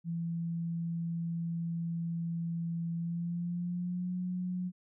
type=tone with pitch glide; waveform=sine; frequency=167.9 to 180.99 Hz; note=E3 to F#3; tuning=+32 to -38 cents; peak=-32 dBFS; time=0.04-4.72 s; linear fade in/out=50 ms; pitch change=+130 cents; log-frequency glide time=2.94-4.15 s; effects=none